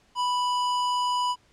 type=tone with hard clipping; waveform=sine; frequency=987.8 Hz; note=B5; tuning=in tune; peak=-25 dBFS; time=0.15-1.36 s; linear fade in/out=50 ms; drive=18 dB; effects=pink hiss -62 dBFS RMS until 1.52 s + low-pass 7000 Hz 12 dB/octave